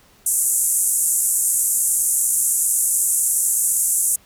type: band-pass noise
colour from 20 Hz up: pink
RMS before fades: -19 dBFS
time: 0.26-4.16 s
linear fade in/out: 5 ms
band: 7400 to 12000 Hz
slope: 48 dB/octave
effects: pink hiss -53 dBFS RMS until 4.25 s